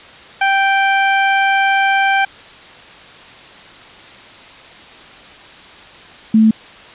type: tone pair in turn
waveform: 20% pulse / sine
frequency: 783 / 219.7 Hz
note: G5 / A3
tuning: -2 / -2 cents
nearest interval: octave + minor seventh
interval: 2200 cents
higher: first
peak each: -6 dBFS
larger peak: neither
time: 0.41-2.25 / 6.34-6.51 s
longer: first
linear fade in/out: 5 ms
effects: white hiss -38 dBFS RMS until 6.94 s + resampled to 8000 Hz